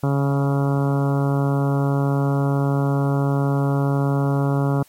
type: harmonic tone with a mistuned harmonic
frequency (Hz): 139.4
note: C#3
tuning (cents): +10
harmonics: 1 / 2 / 3 / 4 / 5 / 6 / 7 / 8 / 9 / 10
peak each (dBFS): -18 / -24 / -28 / -30 / -32 / -34 / -35 / -36 / -37 / -38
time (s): 0.03-4.83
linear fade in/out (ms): 5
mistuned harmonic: 1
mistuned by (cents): +19
effects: white hiss -53 dBFS RMS until 4.88 s + MP3 64 kbps